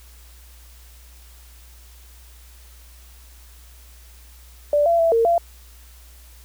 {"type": "tone with pitch steps", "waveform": "sine", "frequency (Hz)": [586, 678, 663, 458.3, 683], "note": ["D5", "E5", "E5", "A#4", "F5"], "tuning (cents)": [-4, 49, 10, -29, -39], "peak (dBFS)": -14, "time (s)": [4.73, 5.38], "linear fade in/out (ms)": 2, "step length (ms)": 130, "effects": ["added 60 Hz sine -44 dBFS peak until 6.44 s", "white hiss -51 dBFS RMS until 6.44 s"]}